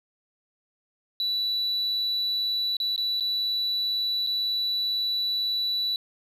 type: tone with dropouts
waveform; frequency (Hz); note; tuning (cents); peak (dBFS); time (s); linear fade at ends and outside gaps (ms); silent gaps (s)
sine; 3951; B7; 0; -22; 1.2-5.96; 1; 2.768-2.801 / 2.962-2.978 / 3.199-3.207 / 4.265-4.271
effects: tanh soft clip ceiling -22 dBFS